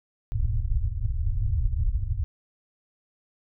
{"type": "low-pass noise", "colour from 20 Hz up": "pink", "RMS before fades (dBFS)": -25, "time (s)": [0.32, 2.24], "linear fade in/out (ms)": 0, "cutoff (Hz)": 120, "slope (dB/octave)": 96, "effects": []}